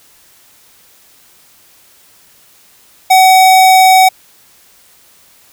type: tone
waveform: square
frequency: 753 Hz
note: F#5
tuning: 30 cents sharp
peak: -4 dBFS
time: 3.1-4.09 s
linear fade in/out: 10 ms
effects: white hiss -46 dBFS RMS until 5.52 s